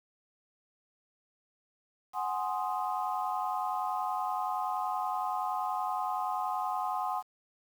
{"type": "chord", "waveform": "sine", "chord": "Ab dominant seventh", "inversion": "third", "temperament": "equal", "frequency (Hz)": [740, 830.6, 1046.5, 1244.5], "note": ["Gb5", "Ab5", "C6", "Eb6"], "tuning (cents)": [0, 0, 0, 0], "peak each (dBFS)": [-34, -35, -35, -38], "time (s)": [2.13, 7.23], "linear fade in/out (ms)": 50, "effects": ["tanh soft clip ceiling -19 dBFS", "9-bit"]}